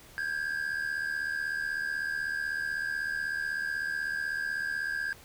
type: tone pair together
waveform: triangle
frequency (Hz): 1589.9 / 1666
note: G6 / G#6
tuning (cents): +24 / +5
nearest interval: minor second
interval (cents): 81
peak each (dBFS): -30 / -33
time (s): 0.18-5.13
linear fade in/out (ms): 0
effects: pink hiss -53 dBFS RMS until 5.24 s